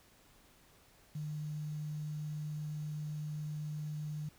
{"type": "tone with quantisation", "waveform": "sine", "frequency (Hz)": 151.3, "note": "D#3", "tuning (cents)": -48, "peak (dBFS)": -37, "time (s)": [1.15, 4.29], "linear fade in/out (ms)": 5, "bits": 10, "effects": ["pink hiss -64 dBFS RMS until 4.38 s"]}